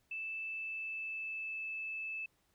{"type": "tone with pitch glide", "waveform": "sine", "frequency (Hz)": [2637, 2622], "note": ["E7", "E7"], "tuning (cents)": [0, -10], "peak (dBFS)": -38, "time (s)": [0.11, 2.26], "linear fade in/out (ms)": 5, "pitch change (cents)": -10, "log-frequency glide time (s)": [0.43, 1.64], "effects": ["pink hiss -75 dBFS RMS until 2.54 s"]}